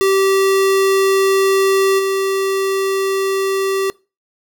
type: tone with level steps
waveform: square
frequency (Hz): 387.7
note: G4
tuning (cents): -19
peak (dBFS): -12 / -16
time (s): 0.01-3.9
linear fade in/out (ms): 0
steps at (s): 1.98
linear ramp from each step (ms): 20
effects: noise-tail reverb RT60 0.3 s tail -23 dB re dry